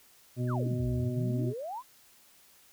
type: harmonic tone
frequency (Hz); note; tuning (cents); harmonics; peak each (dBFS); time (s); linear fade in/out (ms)
123.47; B2; 0; 1 / 2 / 3 / 5; -29 / -35 / -39 / -43; 0.36-1.54; 50
type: exponential two-way sweep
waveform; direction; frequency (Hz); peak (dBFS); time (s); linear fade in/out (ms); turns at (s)
sine; down then up; 1837 to 53.6 to 1093; -35; 0.47-1.83; 50; 0.86
effects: white hiss -60 dBFS RMS until 2.72 s